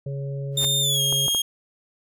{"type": "harmonic tone", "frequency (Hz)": 138.59, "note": "C#3", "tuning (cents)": 0, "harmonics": [1, 3, 4], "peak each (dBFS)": [-27, -38, -38], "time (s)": [0.06, 1.27], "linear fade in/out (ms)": 5}
{"type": "noise with exponential growth", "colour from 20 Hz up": "pink", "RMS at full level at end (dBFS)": -29, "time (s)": [0.52, 0.65], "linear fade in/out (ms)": 0, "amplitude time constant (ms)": 27}
{"type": "tone with pitch glide", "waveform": "sawtooth", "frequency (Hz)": [3627, 3250], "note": ["A#7", "G#7"], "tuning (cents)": [-48, -38], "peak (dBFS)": -17, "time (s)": [0.57, 1.42], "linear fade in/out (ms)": 5, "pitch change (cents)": -190, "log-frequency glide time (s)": [0.81, 1.01]}
{"type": "clicks", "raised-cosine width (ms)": 1, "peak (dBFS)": -18, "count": 3, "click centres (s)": [1.126, 1.282, 1.348]}
{"effects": []}